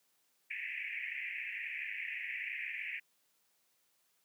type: band-pass noise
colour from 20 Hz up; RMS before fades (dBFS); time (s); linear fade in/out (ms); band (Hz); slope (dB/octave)
white; -41; 0.5-3; 10; 1800 to 2600; 96
effects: white hiss -75 dBFS RMS until 4.24 s + high-pass 150 Hz 12 dB/octave